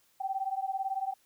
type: beating tone pair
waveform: sine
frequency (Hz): 766 / 784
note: G5 / G5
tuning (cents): -40 / 0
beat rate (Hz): 18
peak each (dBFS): -33 / -34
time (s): 0.2-1.14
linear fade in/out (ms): 10
effects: white hiss -68 dBFS RMS until 1.25 s